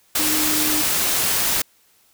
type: tone in noise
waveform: sine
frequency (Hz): 305.5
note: D#4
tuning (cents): -32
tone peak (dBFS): -25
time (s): 0.19-0.82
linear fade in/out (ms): 5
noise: white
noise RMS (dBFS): -20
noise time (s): 0.15-1.62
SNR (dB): -8
effects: white hiss -58 dBFS RMS until 2.13 s